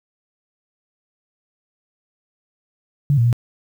sine tone with pitch steps, 142.7 / 117.2 / 119.4 Hz, D3 / A#2 / A#2, -49 / +10 / +42 cents, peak -12 dBFS, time 3.1-3.328 s, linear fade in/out 0 ms, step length 76 ms, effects 8-bit

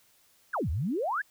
sine exponential two-way sweep, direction down then up, 1800 to 69.3 to 1800 Hz, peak -27 dBFS, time 0.53-1.22 s, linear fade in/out 10 ms, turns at 0.7 s, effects white hiss -64 dBFS RMS until 1.3 s

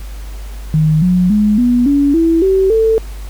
sine tone with pitch steps, 155.56 / 180.77 / 210.1 / 244.1 / 283.7 / 329.6 / 383 / 445.1 Hz, D#3 / F#3 / G#3 / B3 / C#4 / E4 / G4 / A4, 0 / -40 / +20 / -20 / +40 / 0 / -40 / +20 cents, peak -8 dBFS, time 0.74-2.98 s, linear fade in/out 0 ms, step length 280 ms, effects added 50 Hz sine -24 dBFS peak until 3.29 s + pink hiss -39 dBFS RMS until 3.29 s

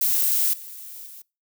violet noise with level steps, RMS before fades -21 / -39 / -42 dBFS, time 0.01-1.22 s, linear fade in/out 5 ms, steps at 0.53 / 1.06 s, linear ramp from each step 5 ms, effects noise-tail reverb RT60 0.3 s tail -25 dB re dry

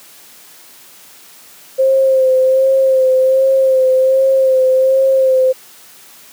sine tone with vibrato, 526 Hz, C5, 9 cents sharp, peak -8 dBFS, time 1.78-5.53 s, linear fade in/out 20 ms, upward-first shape sine, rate 1.3 Hz, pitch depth 27 cents each way, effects white hiss -41 dBFS RMS until 6.32 s + high-pass 150 Hz 12 dB/octave

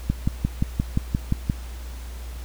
click train, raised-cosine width 5 ms, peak -8 dBFS, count 9, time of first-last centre 0.1-1.499 s, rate 5.72 Hz, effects added 60 Hz sine -32 dBFS peak until 2.44 s + pink hiss -45 dBFS RMS until 2.44 s

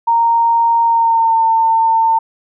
sine tone with pitch glide, 927 to 902.2 Hz, A#5 to A5, -10 to +43 cents, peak -9 dBFS, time 0.07-2.19 s, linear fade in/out 10 ms, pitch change -47 cents, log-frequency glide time 0.83-1.4 s, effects none

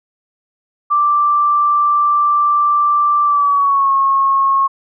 sine tone with pitch glide, 1174.7 to 1089.7 Hz, D6 to C#6, 0 to -30 cents, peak -10 dBFS, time 0.9-4.68 s, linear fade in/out 20 ms, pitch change -130 cents, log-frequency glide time 3.24-3.92 s, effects none

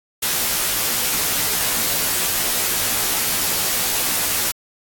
white noise with comb filter, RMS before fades -20 dBFS, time 0.22-4.52 s, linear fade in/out 10 ms, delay 15 ms, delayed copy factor -0.95, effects AAC 64 kbps

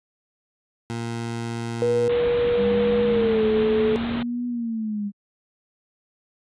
20% pulse tone, 116.4 Hz, A#2, 2 cents flat, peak -22 dBFS, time 0.9-2.08 s, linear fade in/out 0 ms
sine tone with pitch glide, 480 to 432.6 Hz, B4 to A4, -49 to -29 cents, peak -18 dBFS, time 1.82-3.96 s, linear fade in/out 0 ms, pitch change -180 cents, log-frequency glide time 3.07-3.44 s
pink low-pass noise, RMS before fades -31 dBFS, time 2.09-4.23 s, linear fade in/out 5 ms, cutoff 3900 Hz, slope 96 dB/octave
sine exponential two-way sweep, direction up then down, 200 to 244.7 to 200 Hz, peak -24 dBFS, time 2.56-5.12 s, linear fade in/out 50 ms, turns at 4.47 s
effects high-pass 60 Hz 12 dB/octave + resampled to 22050 Hz

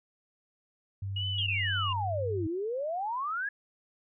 sine tone, 98 Hz, G2, in tune, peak -32 dBFS, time 1.02-2.47 s, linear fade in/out 5 ms
sine tone with vibrato, 2871 Hz, F7, 47 cents sharp, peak -32 dBFS, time 1.16-1.93 s, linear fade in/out 5 ms, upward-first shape sine, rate 2.1 Hz, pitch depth 83 cents each way
sine exponential two-way sweep, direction down then up, 3388 to 312.4 to 1713 Hz, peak -30 dBFS, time 1.38-3.49 s, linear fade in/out 5 ms, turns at 2.46 s
effects none

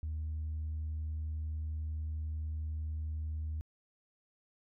sine tone, 77.78 Hz, D#2, in tune, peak -33 dBFS, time 0.03-3.61 s, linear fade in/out 0 ms, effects tanh soft clip ceiling -32 dBFS

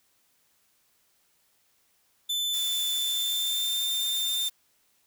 40% pulse tone with pitch glide, 3520 to 3596 Hz, A7 to A7, 0 to +37 cents, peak -25 dBFS, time 2.29-4.49 s, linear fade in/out 10 ms, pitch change +37 cents, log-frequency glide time 2.91-3.85 s
blue noise, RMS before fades -37 dBFS, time 2.53-4.5 s, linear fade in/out 10 ms
effects white hiss -68 dBFS RMS until 5.06 s

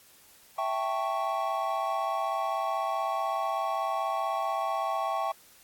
triangle chord, A dominant seventh, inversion second, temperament equal, 659.3 / 784 / 880 / 1108.7 Hz, E5 / G5 / A5 / C#6, 0 / 0 / 0 / 0 cents, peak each -31 / -30 / -35 / -30 dBFS, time 0.58-5.32 s, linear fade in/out 5 ms, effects white hiss -57 dBFS RMS until 5.63 s + AAC 64 kbps

